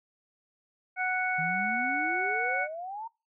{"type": "harmonic tone", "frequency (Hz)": 740, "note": "F#5", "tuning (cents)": 0, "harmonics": [1, 2, 3], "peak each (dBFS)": [-31, -31, -31], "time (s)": [0.96, 2.68], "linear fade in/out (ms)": 50}
{"type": "exponential sweep", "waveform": "sine", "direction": "up", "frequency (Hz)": [155.56, 932.3], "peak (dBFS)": -35, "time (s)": [1.38, 3.08], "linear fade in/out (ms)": 10}
{"effects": ["noise-tail reverb RT60 0.3 s tail -26 dB re dry"]}